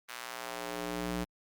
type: tone with high-pass filter sweep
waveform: square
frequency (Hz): 59.9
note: A#1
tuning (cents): +48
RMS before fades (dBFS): -38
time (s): 0.08-1.25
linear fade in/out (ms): 20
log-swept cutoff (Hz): 1500 to 140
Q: 0.85
effects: Opus 24 kbps